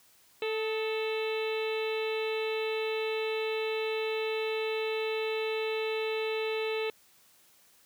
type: harmonic tone with a mistuned harmonic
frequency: 440 Hz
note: A4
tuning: in tune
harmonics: 1 / 2 / 3 / 4 / 5 / 6 / 7 / 8 / 9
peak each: -30 / -42 / -45 / -47 / -42 / -39 / -46 / -47 / -45 dBFS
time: 0.42-6.9 s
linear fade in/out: 2 ms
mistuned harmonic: 3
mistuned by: -50 cents
effects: white hiss -62 dBFS RMS until 7.85 s + high-pass 60 Hz 12 dB/octave